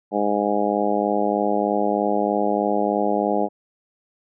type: harmonic tone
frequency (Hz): 103.2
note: G#2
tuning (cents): -10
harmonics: 2 / 3 / 4 / 5 / 6 / 7 / 8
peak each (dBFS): -26 / -26 / -26 / -26 / -26 / -26 / -26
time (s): 0.11-3.49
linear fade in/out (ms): 50
effects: none